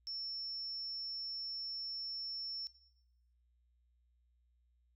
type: tone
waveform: sine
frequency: 5400 Hz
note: E8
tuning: 41 cents sharp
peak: -40 dBFS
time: 0.07-2.67 s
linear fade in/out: 0 ms
effects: noise-tail reverb RT60 0.9 s tail -17 dB re dry + added 60 Hz sine -70 dBFS peak until 4.95 s